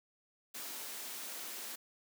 white high-pass noise, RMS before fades -44 dBFS, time 0.54-1.76 s, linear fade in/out 10 ms, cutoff 200 Hz, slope 48 dB/octave, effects none

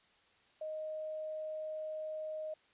sine tone, 622.3 Hz, D#5, in tune, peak -38 dBFS, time 0.61-2.54 s, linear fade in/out 5 ms, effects white hiss -68 dBFS RMS until 2.73 s + resampled to 8000 Hz

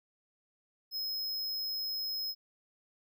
square tone, 5130 Hz, E8, 48 cents flat, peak -34 dBFS, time 0.91-2.35 s, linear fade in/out 50 ms, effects none

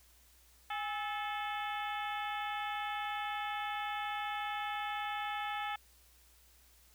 harmonic tone with a mistuned harmonic, 434.5 Hz, A4, 22 cents flat, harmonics 2 / 3 / 4 / 5 / 6 / 7 / 8, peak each -38 / -42 / -44 / -46 / -48 / -49 / -50 dBFS, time 0.7-5.76 s, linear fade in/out 5 ms, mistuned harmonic 2, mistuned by -92 cents, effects added 60 Hz sine -65 dBFS peak until 6.94 s + white hiss -65 dBFS RMS until 6.94 s

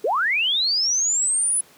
sine linear sweep, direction up, 373.6 to 10150 Hz, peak -18 dBFS, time 0.04-1.61 s, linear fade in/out 5 ms, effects pink hiss -51 dBFS RMS until 1.77 s + high-pass 200 Hz 12 dB/octave

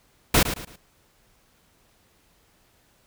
pink noise with echo, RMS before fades -17 dBFS, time 0.34-0.43 s, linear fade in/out 5 ms, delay 110 ms, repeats 3, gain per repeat -10 dB, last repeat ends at 0.76 s, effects pink hiss -62 dBFS RMS until 3.06 s

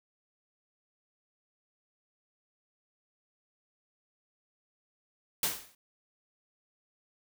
white noise with exponential decay, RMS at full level -26 dBFS, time 5.43-5.75 s, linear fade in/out 2 ms, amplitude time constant 68 ms, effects none

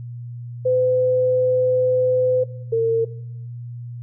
sine tone pair in turn, 508 / 454.8 Hz, B4 / A#4, +49 / -43 cents, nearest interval major second, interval 192 cents, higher first, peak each -15 dBFS, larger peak neither, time 0.65-2.44 / 2.72-3.05 s, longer first, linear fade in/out 10 ms, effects noise-tail reverb RT60 0.7 s tail -17 dB re dry + added 120 Hz sine -30 dBFS peak until 4.02 s

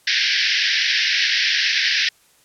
pink band-pass noise, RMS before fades -19 dBFS, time 0.07-2.09 s, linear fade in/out 5 ms, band 1600 to 5600 Hz, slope 96 dB/octave, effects white hiss -56 dBFS RMS until 2.44 s + low-pass 12000 Hz 12 dB/octave

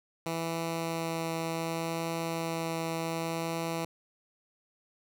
10% pulse tone with vibrato, 164.81 Hz, E3, in tune, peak -23 dBFS, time 0.26-3.85 s, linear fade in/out 2 ms, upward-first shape triangle, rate 0.67 Hz, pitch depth 9 cents each way, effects none

